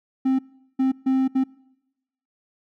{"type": "tone bursts at uneven times", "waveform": "triangle", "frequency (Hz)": 263.4, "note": "C4", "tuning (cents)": 12, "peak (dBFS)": -15, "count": 4, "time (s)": [[0.25, 0.39], [0.79, 0.92], [1.06, 1.28], [1.35, 1.44]], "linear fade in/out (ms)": 10, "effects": ["noise-tail reverb RT60 0.9 s tail -24 dB re dry"]}